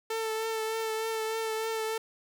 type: tone with vibrato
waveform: sawtooth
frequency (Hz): 443.8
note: A4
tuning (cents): +15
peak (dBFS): -26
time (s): 0.1-1.98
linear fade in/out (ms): 5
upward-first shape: triangle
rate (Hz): 3.3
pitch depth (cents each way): 25
effects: none